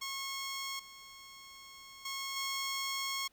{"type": "tone with level steps", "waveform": "10% pulse", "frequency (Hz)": 1089, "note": "C#6", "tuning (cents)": -31, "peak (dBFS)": [-29, -42, -29, -26], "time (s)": [0.01, 3.28], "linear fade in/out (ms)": 10, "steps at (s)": [0.79, 2.05, 2.36], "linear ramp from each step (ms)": 5, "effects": ["pink hiss -70 dBFS RMS until 3.32 s"]}